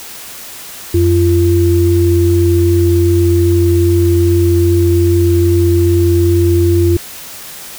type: tone pair together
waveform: sine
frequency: 90.25 / 343.5 Hz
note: F#2 / F4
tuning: -43 / -29 cents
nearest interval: octave + major seventh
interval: 2314 cents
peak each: -10 dBFS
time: 0.94-6.97 s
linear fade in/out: 5 ms
effects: white hiss -30 dBFS RMS until 7.78 s